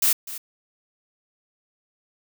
blue noise with echo, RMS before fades -19 dBFS, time 0.02-0.13 s, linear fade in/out 5 ms, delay 250 ms, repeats 1, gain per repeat -15 dB, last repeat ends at 0.38 s, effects none

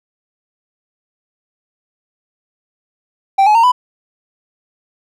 triangle tone with pitch steps, 781 / 846.8 / 918.1 / 995.4 Hz, G5 / G#5 / A#5 / B5, -7 / +33 / -27 / +13 cents, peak -5 dBFS, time 3.38-3.72 s, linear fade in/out 10 ms, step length 85 ms, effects none

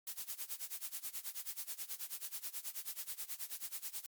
blue noise with tremolo, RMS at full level -41 dBFS, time 0.07-4.06 s, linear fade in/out 0 ms, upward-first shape sine, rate 9.3 Hz, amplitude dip 90%, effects MP3 96 kbps

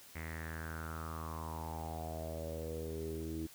sawtooth tone with low-pass filter sweep, 80.4 Hz, E2, 43 cents flat, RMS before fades -42 dBFS, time 0.15-3.47 s, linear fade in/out 10 ms, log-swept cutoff 2100 to 320 Hz, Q 7.1, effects white hiss -57 dBFS RMS until 3.54 s

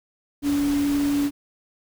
sine tone in noise, 286 Hz, D4, 46 cents flat, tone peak -19 dBFS, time 0.42-1.31 s, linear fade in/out 50 ms, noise pink, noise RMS -34 dBFS, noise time 0.42-1.31 s, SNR +12 dB, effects none

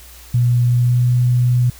sine tone with pitch glide, 121.5 to 123.27 Hz, B2 to B2, -28 to -3 cents, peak -11 dBFS, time 0.34-1.7 s, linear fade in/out 5 ms, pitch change +25 cents, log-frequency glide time 0.62-1.13 s, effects added 60 Hz sine -41 dBFS peak until 1.79 s + white hiss -42 dBFS RMS until 1.79 s

